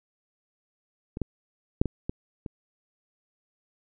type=clicks; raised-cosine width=3 ms; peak=-21 / -14 / -6 / -15 / -16 / -22 dBFS; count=6; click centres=1.171 / 1.217 / 1.815 / 1.857 / 2.095 / 2.462 s; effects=none